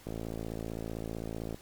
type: click train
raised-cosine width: 2 ms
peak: -24 dBFS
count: 83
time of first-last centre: 0.07-1.545 s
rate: 55.6 Hz
effects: pink hiss -55 dBFS RMS until 1.61 s + MP3 96 kbps